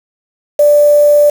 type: tone with quantisation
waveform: sine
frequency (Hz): 587.3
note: D5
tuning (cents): 0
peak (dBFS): -4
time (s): 0.59-1.3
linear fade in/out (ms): 5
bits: 4
effects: none